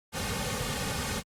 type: noise with comb filter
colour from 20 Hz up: pink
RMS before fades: -32 dBFS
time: 0.12-1.23 s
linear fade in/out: 50 ms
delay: 3 ms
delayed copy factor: -0.85
effects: low-pass 11000 Hz 12 dB/octave + Opus 48 kbps